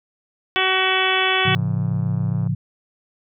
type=harmonic tone; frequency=376.7 Hz; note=F#4; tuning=31 cents sharp; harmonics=1 / 2 / 3 / 4 / 5 / 6 / 7 / 8 / 9; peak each=-25 / -25 / -25 / -25 / -25 / -25 / -25 / -25 / -25 dBFS; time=0.56-1.55 s; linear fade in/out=0 ms
type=chord; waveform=sine; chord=A augmented; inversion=none; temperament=just; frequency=110 / 137.5 / 171.88 Hz; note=A2 / C#3 / E#3; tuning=0 / -14 / -27 cents; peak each=-23 dBFS; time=1.45-2.55 s; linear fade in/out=10 ms
type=click train; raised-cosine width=1 ms; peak=-27 dBFS; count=98; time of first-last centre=1.54-2.473 s; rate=104 Hz
effects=none